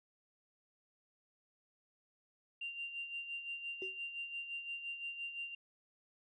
sine tone with tremolo, 2778 Hz, F7, 10 cents flat, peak -38 dBFS, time 2.61-5.55 s, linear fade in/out 5 ms, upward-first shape sine, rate 5.8 Hz, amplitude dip 60%
sine tone with exponential decay, 378.3 Hz, F#4, 38 cents sharp, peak -38 dBFS, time 3.82-3.99 s, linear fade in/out 1 ms, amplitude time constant 36 ms
effects tanh soft clip ceiling -31 dBFS

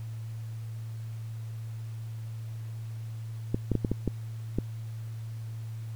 clicks, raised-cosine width 3 ms, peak -13 dBFS, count 7, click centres 3.545 / 3.717 / 3.753 / 3.848 / 3.916 / 4.077 / 4.586 s, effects added 112 Hz sine -35 dBFS peak until 5.95 s + pink hiss -57 dBFS RMS until 5.95 s

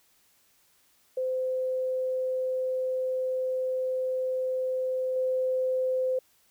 sine tone with level steps, 515 Hz, C5, 28 cents flat, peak -26 / -24 dBFS, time 1.17-6.19 s, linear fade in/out 5 ms, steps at 5.16 s, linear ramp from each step 2 ms, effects white hiss -65 dBFS RMS until 6.5 s

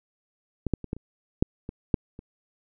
clicks, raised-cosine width 3 ms, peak -14 / -10 / -23 / -16 / -28 / -6 / -21 / -7 / -27 dBFS, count 9, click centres 0.667 / 0.737 / 0.843 / 0.931 / 0.966 / 1.425 / 1.691 / 1.942 / 2.191 s, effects none

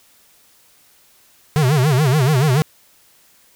square tone with vibrato, 140 Hz, C#3, 18 cents sharp, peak -13 dBFS, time 1.56-2.62 s, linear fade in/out 0 ms, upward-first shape sine, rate 7 Hz, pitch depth 210 cents each way, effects white hiss -53 dBFS RMS until 3.55 s

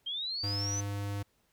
sine linear sweep, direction up, 3136 to 6160 Hz, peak -33 dBFS, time 0.06-0.81 s, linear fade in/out 10 ms
square tone, 101 Hz, G#2, 48 cents flat, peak -34 dBFS, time 0.43-1.23 s, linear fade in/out 10 ms
effects pink hiss -72 dBFS RMS until 1.52 s

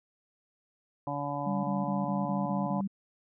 harmonic tone, 143.1 Hz, D3, 45 cents flat, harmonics 1 / 2 / 4 / 5 / 6 / 7, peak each -38 / -38 / -38 / -38 / -38 / -38 dBFS, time 1.07-2.81 s, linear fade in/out 2 ms
sine tone bursts, 196 Hz, G3, in tune, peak -29 dBFS, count 7, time 1.46-2.876 s, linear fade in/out 10 ms, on 180 ms, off 26 ms
effects none

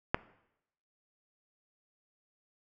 click, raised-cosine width 0.5 ms, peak -10 dBFS, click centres 0.145 s, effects noise-tail reverb RT60 0.8 s tail -19 dB re dry

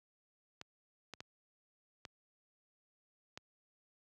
clicks, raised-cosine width 0.2 ms, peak -28 dBFS, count 5, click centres 0.614 / 1.137 / 1.205 / 2.052 / 3.375 s, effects high-pass 80 Hz 12 dB/octave

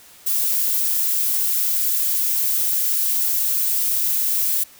violet noise, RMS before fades -20 dBFS, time 0.26-4.64 s, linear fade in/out 10 ms, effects white hiss -47 dBFS RMS until 4.79 s

